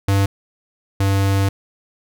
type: tone pair in turn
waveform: square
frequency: 98.6 / 98.07 Hz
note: G2 / G2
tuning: +11 / +1 cents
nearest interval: unison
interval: 10 cents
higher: first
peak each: -14 / -15 dBFS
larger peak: first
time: 0.08-0.26 / 1-1.49 s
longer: second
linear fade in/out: 5 ms
effects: none